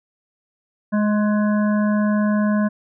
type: harmonic tone with a mistuned harmonic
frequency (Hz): 209.5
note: G#3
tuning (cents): +15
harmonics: 1 / 3 / 5 / 7 / 8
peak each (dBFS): -16 / -26 / -30 / -33 / -34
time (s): 0.92-2.69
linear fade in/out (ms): 20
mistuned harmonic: 7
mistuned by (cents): +31
effects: none